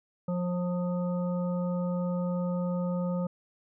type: harmonic tone with a mistuned harmonic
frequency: 177.7 Hz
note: F3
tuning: 30 cents sharp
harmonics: 1 / 3 / 5 / 7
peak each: -28 / -34 / -45 / -44 dBFS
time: 0.28-3.27 s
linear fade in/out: 5 ms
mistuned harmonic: 5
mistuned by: +17 cents
effects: none